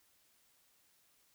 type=silence; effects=white hiss -71 dBFS RMS until 1.34 s